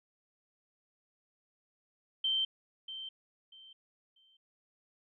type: tone with echo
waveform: sine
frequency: 3119 Hz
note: G7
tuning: 9 cents flat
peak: -28 dBFS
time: 2.24-2.45 s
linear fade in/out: 5 ms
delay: 640 ms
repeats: 3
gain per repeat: -12 dB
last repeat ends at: 4.37 s
effects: none